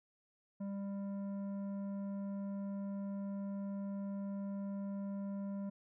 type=tone with tanh clipping; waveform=sine; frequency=198.5 Hz; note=G3; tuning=22 cents sharp; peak=-40 dBFS; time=0.6-5.7 s; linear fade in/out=10 ms; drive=10 dB; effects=none